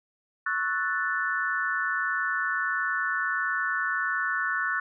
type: chord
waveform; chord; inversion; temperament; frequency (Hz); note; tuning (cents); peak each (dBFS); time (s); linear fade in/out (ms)
sine; F# minor seventh; second; equal; 1108.7 / 1318.5 / 1480 / 1760; C#6 / E6 / F#6 / A6; 0 / 0 / 0 / 0; -33 / -34 / -28 / -30; 0.46-4.8; 5
effects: none